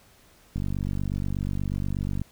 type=click train; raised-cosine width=5 ms; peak=-17 dBFS; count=81; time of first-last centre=0.56-2.216 s; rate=48.3 Hz; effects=pink hiss -57 dBFS RMS until 2.31 s